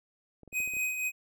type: clicks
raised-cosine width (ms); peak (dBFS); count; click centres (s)
2; -37; 7; 0.433 / 0.477 / 0.528 / 0.603 / 0.676 / 0.737 / 0.768
type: tone with tremolo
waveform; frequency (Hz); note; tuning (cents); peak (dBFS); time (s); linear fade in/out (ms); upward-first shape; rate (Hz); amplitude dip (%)
square; 2511; D#7; +15; -28; 0.52-1.12; 50; triangle; 4; 55
effects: none